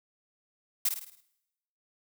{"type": "noise with echo", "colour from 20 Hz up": "blue", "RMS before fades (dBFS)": -26, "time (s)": [0.85, 0.89], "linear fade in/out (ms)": 5, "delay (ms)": 53, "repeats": 6, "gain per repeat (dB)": -6, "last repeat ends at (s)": 1.208, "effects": ["noise-tail reverb RT60 0.9 s tail -21 dB re dry"]}